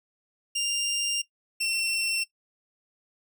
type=tone pair in turn; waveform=20% pulse; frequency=2794 / 2707 Hz; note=F7 / E7; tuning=0 / +45 cents; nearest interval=minor second; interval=55 cents; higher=first; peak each=-21 dBFS; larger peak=neither; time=0.55-1.22 / 1.6-2.24 s; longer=first; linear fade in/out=10 ms; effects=noise-tail reverb RT60 0.1 s tail -18 dB re dry